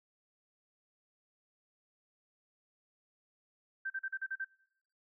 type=tone bursts; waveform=sine; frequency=1561 Hz; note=G6; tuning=8 cents flat; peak=-34 dBFS; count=7; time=3.85-4.448 s; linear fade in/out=10 ms; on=52 ms; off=39 ms; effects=noise-tail reverb RT60 0.9 s tail -26 dB re dry